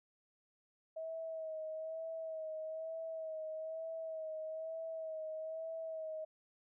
sine tone with vibrato, 640 Hz, D#5, 49 cents sharp, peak -40 dBFS, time 0.96-6.25 s, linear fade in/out 10 ms, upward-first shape sine, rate 1.1 Hz, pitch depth 30 cents each way, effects none

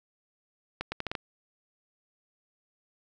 accelerating click train, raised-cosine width 0.3 ms, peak -16 dBFS, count 6, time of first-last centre 0.81-1.152 s, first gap 110 ms, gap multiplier 0.76, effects none

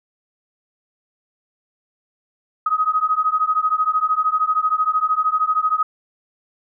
sine beating tone pair, 1254 / 1267 Hz, D#6 / D#6, +13 / +31 cents, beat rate 13 Hz, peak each -19 dBFS, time 2.66-5.83 s, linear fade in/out 5 ms, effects none

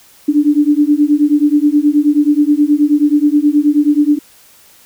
sine beating tone pair, 290 / 299.4 Hz, D4 / D4, -22 / +33 cents, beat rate 9.4 Hz, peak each -11 dBFS, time 0.28-4.19 s, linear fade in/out 10 ms, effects white hiss -45 dBFS RMS until 4.85 s

